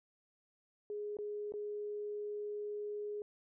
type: tone with dropouts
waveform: sine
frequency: 416.1 Hz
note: G#4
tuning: 3 cents sharp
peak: -38 dBFS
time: 0.9-3.22 s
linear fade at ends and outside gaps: 1 ms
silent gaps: 1.169-1.187 / 1.522-1.538 s
effects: none